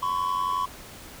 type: tone pair together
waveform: triangle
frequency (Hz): 1017.5 / 1108.7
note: C6 / C#6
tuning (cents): -49 / 0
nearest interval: minor second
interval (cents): 149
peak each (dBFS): -25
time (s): 0.02-0.66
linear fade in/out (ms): 10
effects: pink hiss -44 dBFS RMS until 1.2 s